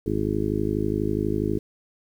harmonic tone, 52.2 Hz, G#1, 10 cents sharp, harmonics 1 / 2 / 3 / 4 / 5 / 6 / 7 / 8, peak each -33 / -30 / -33 / -30 / -33 / -28 / -29 / -30 dBFS, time 0.06-1.59 s, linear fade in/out 5 ms, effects 9-bit

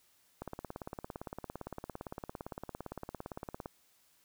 click train, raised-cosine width 1 ms, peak -26 dBFS, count 58, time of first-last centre 0.42-3.659 s, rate 17.6 Hz, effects white hiss -69 dBFS RMS until 4.24 s

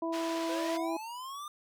harmonic tone, 330 Hz, E4, 2 cents sharp, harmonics 1 / 2 / 3, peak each -33 / -36 / -38 dBFS, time 0.02-0.97 s, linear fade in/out 5 ms
white band-pass noise, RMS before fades -43 dBFS, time 0.12-0.78 s, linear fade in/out 20 ms, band 460 to 4200 Hz, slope 12 dB/octave
square linear sweep, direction up, 494.2 to 1213 Hz, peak -40 dBFS, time 0.49-1.48 s, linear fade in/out 2 ms
effects none

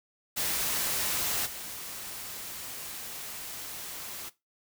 white noise with level steps, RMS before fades -30 / -40 dBFS, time 0.36-4.3 s, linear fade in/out 20 ms, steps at 1.45 s, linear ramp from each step 20 ms, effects noise-tail reverb RT60 0.2 s tail -17 dB re dry

